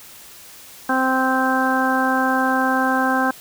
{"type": "harmonic tone", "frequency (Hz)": 260.9, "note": "C4", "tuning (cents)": -5, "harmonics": [1, 2, 3, 4, 5, 6], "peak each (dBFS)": [-21, -26, -22, -24, -27, -22], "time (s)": [0.89, 3.31], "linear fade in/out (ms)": 5, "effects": ["white hiss -42 dBFS RMS until 3.4 s"]}